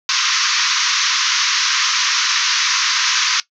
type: band-pass noise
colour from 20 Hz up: white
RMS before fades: -17 dBFS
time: 0.09-3.4 s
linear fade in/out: 0 ms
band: 990 to 6400 Hz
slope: 96 dB/octave
effects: noise-tail reverb RT60 0.1 s tail -17 dB re dry